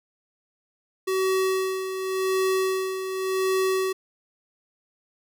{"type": "tone with tremolo", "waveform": "square", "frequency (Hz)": 378.6, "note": "F#4", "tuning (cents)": 40, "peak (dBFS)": -21, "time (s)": [1.07, 3.93], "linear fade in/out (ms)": 10, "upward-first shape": "sine", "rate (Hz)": 0.89, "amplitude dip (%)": 60, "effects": []}